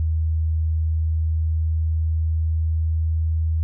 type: tone with pitch glide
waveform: sine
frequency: 79.6 to 80.15 Hz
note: D#2 to E2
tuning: +40 to -48 cents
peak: -18 dBFS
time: 0-3.63 s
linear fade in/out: 0 ms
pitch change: +12 cents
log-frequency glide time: 0.66-3.35 s
effects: none